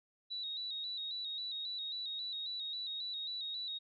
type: tone with vibrato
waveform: sine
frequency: 3850 Hz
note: B7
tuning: 45 cents flat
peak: -38 dBFS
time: 0.3-3.79 s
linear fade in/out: 20 ms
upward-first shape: square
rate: 3.7 Hz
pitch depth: 44 cents each way
effects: none